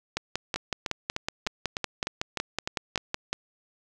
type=two click trains; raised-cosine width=0.2 ms; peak=-12 / -10 dBFS; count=9 / 18; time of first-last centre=0.56-2.977 / 0.17-3.33 s; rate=3.31 / 5.38 Hz; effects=none